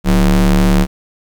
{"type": "ring-modulated tone", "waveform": "square", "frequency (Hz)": 74, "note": "D2", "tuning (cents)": 14, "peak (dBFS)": -6, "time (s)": [0.04, 0.87], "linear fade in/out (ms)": 50, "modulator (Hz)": 110, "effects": ["8-bit"]}